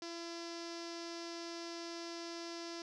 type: tone with low-pass filter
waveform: sawtooth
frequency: 337.8 Hz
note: E4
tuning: 42 cents sharp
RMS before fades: -45 dBFS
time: 0.02-2.82 s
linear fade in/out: 2 ms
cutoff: 5300 Hz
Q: 5
effects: none